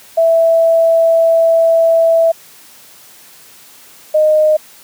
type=tone pair in turn; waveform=sine; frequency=659.3 / 616.6 Hz; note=E5 / D#5; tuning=0 / -16 cents; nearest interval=minor second; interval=116 cents; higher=first; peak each=-7 dBFS; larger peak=neither; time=0.17-2.32 / 4.14-4.57 s; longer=first; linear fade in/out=10 ms; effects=white hiss -41 dBFS RMS until 4.83 s + high-pass 100 Hz 12 dB/octave